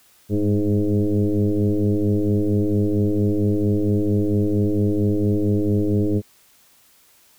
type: tone with frequency modulation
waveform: sine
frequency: 105.2 Hz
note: G#2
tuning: 23 cents sharp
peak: -16 dBFS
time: 0.29-6.22 s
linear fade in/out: 50 ms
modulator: 103 Hz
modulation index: 3.2
effects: white hiss -55 dBFS RMS until 7.38 s